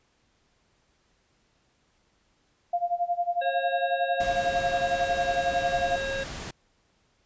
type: tone with tremolo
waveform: sine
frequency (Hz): 698.5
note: F5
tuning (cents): 0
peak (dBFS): -21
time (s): 2.73-5.96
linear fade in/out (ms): 5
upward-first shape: sine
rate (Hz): 11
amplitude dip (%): 90
type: harmonic tone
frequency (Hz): 542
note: C#5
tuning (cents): -39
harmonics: 1 / 3 / 5 / 7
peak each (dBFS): -30 / -33 / -41 / -41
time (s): 3.41-6.24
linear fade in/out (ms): 10
type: noise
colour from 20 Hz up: pink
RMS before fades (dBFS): -37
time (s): 4.2-6.51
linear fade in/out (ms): 5
effects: pink hiss -68 dBFS RMS until 7.25 s + resampled to 16000 Hz